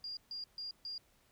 sine tone bursts, 4812 Hz, D8, 41 cents sharp, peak -40 dBFS, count 4, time 0.04-0.98 s, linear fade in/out 2 ms, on 130 ms, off 140 ms, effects pink hiss -70 dBFS RMS until 1.31 s

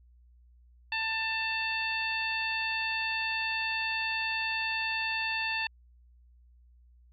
harmonic tone, 890 Hz, A5, 20 cents sharp, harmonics 1 / 2 / 3 / 4 / 5, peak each -37 / -34 / -32 / -41 / -40 dBFS, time 0.92-5.67 s, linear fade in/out 2 ms, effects added 60 Hz sine -56 dBFS peak until 7.12 s

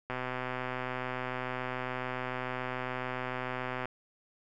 click train, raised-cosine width 0.5 ms, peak -20 dBFS, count 478, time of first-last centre 0.1-3.856 s, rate 127 Hz, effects none

